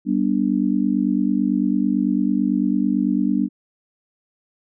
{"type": "chord", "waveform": "sine", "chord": "G major", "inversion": "none", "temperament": "just", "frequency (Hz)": [196, 245, 294], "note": ["G3", "B3", "D4"], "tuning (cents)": [0, -14, 2], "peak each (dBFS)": -21, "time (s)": [0.05, 3.49], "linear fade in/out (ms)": 50, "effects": []}